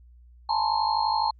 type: tone cluster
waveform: sine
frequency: 848 / 900 / 1005 / 1053 / 4234 Hz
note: G#5 / A5 / B5 / C6 / C8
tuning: +36 / +39 / +30 / +11 / +20 cents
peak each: -26 / -25 / -34 / -33 / -32 dBFS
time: 0.49-1.31 s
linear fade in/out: 5 ms
effects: added 60 Hz sine -49 dBFS peak until 1.39 s + Opus 48 kbps